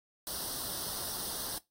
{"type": "noise with comb filter", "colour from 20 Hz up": "white", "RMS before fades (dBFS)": -38, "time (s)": [0.27, 1.58], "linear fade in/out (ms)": 0, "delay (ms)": 0.21, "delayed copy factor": 0.85, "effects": ["noise-tail reverb RT60 0.2 s tail -21 dB re dry", "AAC 48 kbps"]}